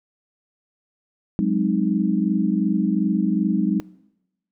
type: chord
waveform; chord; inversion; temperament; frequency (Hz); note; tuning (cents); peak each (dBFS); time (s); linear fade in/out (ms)
sine; Ab dominant seventh; third; equal; 185 / 207.7 / 261.6 / 311.1; Gb3 / Ab3 / C4 / Eb4; 0 / 0 / 0 / 0; -22 / -21 / -27 / -25; 1.39-3.8; 0
effects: noise-tail reverb RT60 0.9 s tail -22 dB re dry